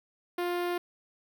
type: tone with notch filter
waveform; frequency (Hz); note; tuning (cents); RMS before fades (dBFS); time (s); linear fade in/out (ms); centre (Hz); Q
sawtooth; 351.8; F4; +13; -31; 0.38-0.78; 5; 7000; 0.58
effects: 11-bit